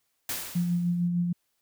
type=noise with exponential decay; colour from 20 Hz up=white; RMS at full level=-30 dBFS; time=0.29-1.08 s; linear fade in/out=2 ms; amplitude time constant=170 ms
type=tone with tremolo; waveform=sine; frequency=174.5 Hz; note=F3; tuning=1 cent flat; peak=-22 dBFS; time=0.55-1.33 s; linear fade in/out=10 ms; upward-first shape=sine; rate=6.6 Hz; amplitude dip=35%
effects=white hiss -75 dBFS RMS until 1.61 s